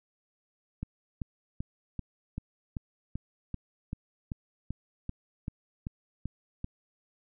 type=click train; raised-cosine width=5 ms; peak=-22 dBFS; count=16; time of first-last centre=0.83-6.644 s; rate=2.58 Hz; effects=none